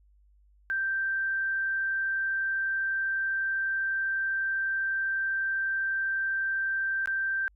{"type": "tone with dropouts", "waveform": "sine", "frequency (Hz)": 1568, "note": "G6", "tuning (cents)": 0, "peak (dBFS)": -26, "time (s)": [0.7, 7.48], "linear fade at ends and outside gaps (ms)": 0, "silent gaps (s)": [7.058, 7.074], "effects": ["added 50 Hz sine -58 dBFS peak until 7.55 s"]}